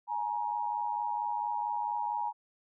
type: tone pair together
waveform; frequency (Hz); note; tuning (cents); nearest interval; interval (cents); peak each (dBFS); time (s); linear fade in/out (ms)
sine; 841 / 945.4; G#5 / A#5; +22 / +24; major second; 202; -33 / -33; 0.07-2.33; 50
effects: none